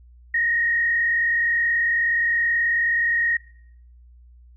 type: tone with frequency modulation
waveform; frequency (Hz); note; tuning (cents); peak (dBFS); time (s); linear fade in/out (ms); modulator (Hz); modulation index
sine; 1869; A#6; +4; -18; 0.34-3.37; 5; 38.8; 0.8
effects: noise-tail reverb RT60 0.7 s tail -24 dB re dry + added 60 Hz sine -46 dBFS peak until 4.56 s